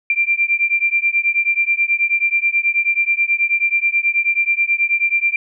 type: beating tone pair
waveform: sine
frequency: 2364 / 2373.3 Hz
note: D7 / D7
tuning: +11 / +18 cents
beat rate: 9.3 Hz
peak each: -17 dBFS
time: 0.1-5.36 s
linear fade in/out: 2 ms
effects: none